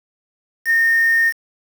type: tone with quantisation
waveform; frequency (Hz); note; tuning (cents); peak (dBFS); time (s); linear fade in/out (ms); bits
sine; 1832; A#6; -31; -12; 0.65-1.33; 50; 5
effects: none

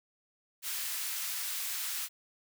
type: high-pass noise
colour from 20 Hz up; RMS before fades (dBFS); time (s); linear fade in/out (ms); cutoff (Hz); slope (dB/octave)
white; -36; 0.62-2.09; 50; 1400; 12
effects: none

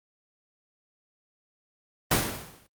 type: noise with exponential decay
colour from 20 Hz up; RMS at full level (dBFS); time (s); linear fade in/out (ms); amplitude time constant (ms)
pink; -19; 2.11-2.67; 5; 120
effects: high-pass 60 Hz 12 dB/octave + Opus 24 kbps

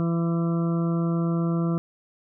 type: harmonic tone with a mistuned harmonic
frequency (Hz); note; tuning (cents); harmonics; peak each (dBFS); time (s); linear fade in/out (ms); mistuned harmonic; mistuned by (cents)
167.8; E3; +31; 1 / 2 / 3 / 4 / 6 / 7 / 8; -22 / -29 / -37 / -38 / -44 / -39 / -42; 0-1.78; 0; 6; +15
effects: none

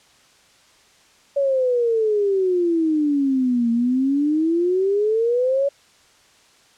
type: exponential two-way sweep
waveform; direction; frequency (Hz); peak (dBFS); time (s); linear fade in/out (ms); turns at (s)
sine; down then up; 567 to 230 to 567; -16; 1.36-5.69; 10; 3.71
effects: white hiss -54 dBFS RMS until 6.77 s + low-pass 7000 Hz 12 dB/octave

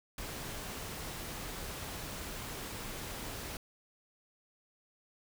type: noise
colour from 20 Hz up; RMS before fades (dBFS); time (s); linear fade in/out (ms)
pink; -42; 0.18-3.57; 2
effects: none

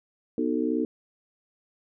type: chord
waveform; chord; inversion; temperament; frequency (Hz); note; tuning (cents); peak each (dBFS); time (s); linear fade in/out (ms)
sine; B dominant seventh; none; just; 246.9 / 308.7 / 370.4 / 444.5; B3 / D#4 / F#4 / A4; 0 / -14 / +2 / +18; -28 / -27 / -33 / -30; 0.38-0.85; 2
effects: none

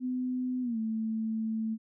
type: tone with pitch glide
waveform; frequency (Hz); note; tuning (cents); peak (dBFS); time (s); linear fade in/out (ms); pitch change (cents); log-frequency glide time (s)
sine; 252.9 to 221.4; B3 to A3; +41 to +11; -29; 0-1.78; 50; -230; 0.62-0.78
effects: none

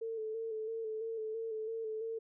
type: tone with vibrato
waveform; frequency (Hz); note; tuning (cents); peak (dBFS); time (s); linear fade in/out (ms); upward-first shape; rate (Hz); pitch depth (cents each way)
sine; 444.2; A4; +16; -36; 0.01-2.19; 10; square; 3; 31
effects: none

